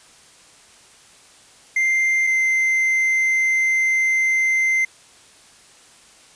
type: tone pair in turn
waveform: triangle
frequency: 2093 / 2079 Hz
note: C7 / C7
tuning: 0 / -12 cents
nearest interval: unison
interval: 12 cents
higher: first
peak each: -14 / -14 dBFS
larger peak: neither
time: 1.76-2.27 / 2.27-4.85 s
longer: second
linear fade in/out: 5 ms
effects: white hiss -49 dBFS RMS until 6.35 s + resampled to 22050 Hz